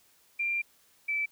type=tone pair in turn; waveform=sine; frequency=2379 / 2317 Hz; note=D7 / D7; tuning=+22 / -24 cents; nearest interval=unison; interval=46 cents; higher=first; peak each=-27 dBFS; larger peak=neither; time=0.39-0.62 / 1.08-1.26 s; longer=first; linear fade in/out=10 ms; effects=white hiss -64 dBFS RMS until 1.31 s